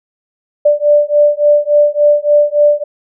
sine beating tone pair, 587.3 / 590.8 Hz, D5 / D5, 0 / +10 cents, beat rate 3.5 Hz, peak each -10 dBFS, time 0.65-2.84 s, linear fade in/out 10 ms, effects none

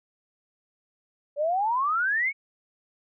sine exponential sweep, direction up, 562 to 2272 Hz, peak -22 dBFS, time 1.36-2.33 s, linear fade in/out 50 ms, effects none

